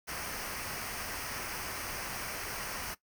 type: noise with comb filter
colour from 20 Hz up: pink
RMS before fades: -39 dBFS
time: 0.07-2.95 s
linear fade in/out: 20 ms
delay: 0.27 ms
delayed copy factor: -0.6
effects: noise-tail reverb RT60 0.1 s tail -17 dB re dry

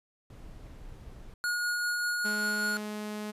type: noise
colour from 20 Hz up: brown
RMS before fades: -46 dBFS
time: 0.3-1.34 s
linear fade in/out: 2 ms
type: tone with tremolo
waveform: square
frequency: 1442 Hz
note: F#6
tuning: 45 cents flat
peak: -28 dBFS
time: 1.44-2.77 s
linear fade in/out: 0 ms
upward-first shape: triangle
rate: 5.1 Hz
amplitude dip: 25%
type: tone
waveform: sawtooth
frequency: 211 Hz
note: G#3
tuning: 28 cents sharp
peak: -31 dBFS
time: 2.24-3.32 s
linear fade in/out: 20 ms
effects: resampled to 32000 Hz

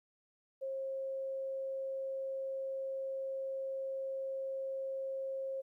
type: tone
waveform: sine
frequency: 536 Hz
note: C5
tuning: 42 cents sharp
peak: -36 dBFS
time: 0.61-5.62 s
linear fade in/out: 20 ms
effects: 13-bit

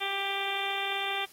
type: harmonic tone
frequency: 394.6 Hz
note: G4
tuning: 11 cents sharp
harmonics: 1 / 2 / 3 / 4 / 5 / 6 / 7 / 8 / 9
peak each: -40 / -35 / -40 / -41 / -39 / -36 / -40 / -38 / -37 dBFS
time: 0-1.26 s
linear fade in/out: 20 ms
effects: white hiss -56 dBFS RMS until 1.32 s + AAC 48 kbps

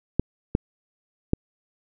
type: clicks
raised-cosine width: 3 ms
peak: -6 dBFS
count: 3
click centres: 0.196 / 0.551 / 1.334 s
effects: none

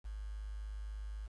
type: tone with quantisation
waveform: sine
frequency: 51.91 Hz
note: G#1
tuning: in tune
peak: -40 dBFS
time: 0.04-1.28 s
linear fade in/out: 20 ms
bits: 10
effects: resampled to 24000 Hz

